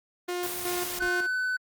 sawtooth tone with tremolo, 355.8 Hz, F4, 32 cents sharp, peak -25 dBFS, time 0.28-1.27 s, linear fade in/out 10 ms, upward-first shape square, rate 2.7 Hz, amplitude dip 65%
white noise, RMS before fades -34 dBFS, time 0.43-0.99 s, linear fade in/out 2 ms
brown noise with exponential growth, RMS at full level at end -41 dBFS, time 0.72-1.08 s, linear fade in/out 5 ms, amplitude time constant 77 ms
triangle tone, 1505 Hz, F#6, 29 cents sharp, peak -24 dBFS, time 1-1.57 s, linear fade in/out 10 ms
effects Opus 32 kbps

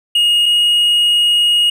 triangle tone pair in turn, 2865 / 2876 Hz, F7 / F#7, +44 / -50 cents, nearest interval unison, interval 6 cents, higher second, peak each -8 dBFS, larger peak neither, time 0.15-0.46 / 0.46-1.7 s, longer second, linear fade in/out 5 ms, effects none

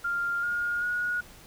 sine tone with pitch steps, 1396.9 / 1423 / 1449.5 Hz, F6 / F6 / F#6, 0 / +32 / -36 cents, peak -26 dBFS, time 0.04-1.21 s, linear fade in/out 10 ms, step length 390 ms, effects pink hiss -51 dBFS RMS until 1.46 s

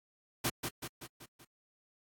pink noise with echo, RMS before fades -31 dBFS, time 0.44-0.5 s, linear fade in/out 10 ms, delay 190 ms, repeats 5, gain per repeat -5 dB, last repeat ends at 1.45 s, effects high-pass 80 Hz 12 dB/octave + AAC 64 kbps

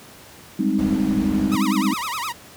sine chord, Ab major seventh, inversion third, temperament equal, 196 / 207.7 / 261.6 / 311.1 Hz, G3 / Ab3 / C4 / Eb4, 0 / 0 / 0 / 0 cents, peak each -23 dBFS, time 0.59-1.94 s, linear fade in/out 5 ms
brown noise, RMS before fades -25 dBFS, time 0.78-1.56 s, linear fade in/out 10 ms
sawtooth tone with vibrato, 1100 Hz, C#6, 14 cents flat, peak -21 dBFS, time 1.51-2.33 s, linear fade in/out 20 ms, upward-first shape sine, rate 9.7 Hz, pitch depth 290 cents each way
effects pink hiss -44 dBFS RMS until 2.56 s + high-pass 80 Hz 12 dB/octave

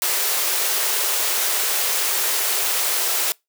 white high-pass noise, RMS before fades -21 dBFS, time 0.02-3.32 s, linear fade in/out 0 ms, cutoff 350 Hz, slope 96 dB/octave, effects noise-tail reverb RT60 0.2 s tail -25 dB re dry

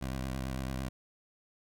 15% pulse tone with vibrato, 65.41 Hz, C2, in tune, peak -28 dBFS, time 0.01-0.89 s, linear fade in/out 10 ms, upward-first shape triangle, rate 9 Hz, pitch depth 72 cents each way, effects none

